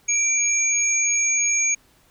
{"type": "tone pair together", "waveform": "sine", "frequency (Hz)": [2346, 6601], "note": ["D7", "G#8"], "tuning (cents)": [-2, -11], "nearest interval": "octave + tritone", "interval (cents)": 1791, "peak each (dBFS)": [-23, -19], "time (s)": [0.08, 1.75], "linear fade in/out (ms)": 10, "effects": ["pink hiss -58 dBFS RMS until 2.1 s"]}